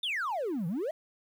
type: exponential two-way sweep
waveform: triangle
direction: down then up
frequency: 3700 to 155.7 to 673 Hz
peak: -27 dBFS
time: 0.03-0.91 s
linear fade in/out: 5 ms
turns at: 0.67 s
effects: tanh soft clip ceiling -25 dBFS + 10-bit